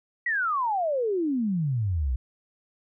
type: exponential sweep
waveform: sine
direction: down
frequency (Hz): 1975.5 to 58.4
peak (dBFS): -23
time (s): 0.26-2.16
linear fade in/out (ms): 5
effects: none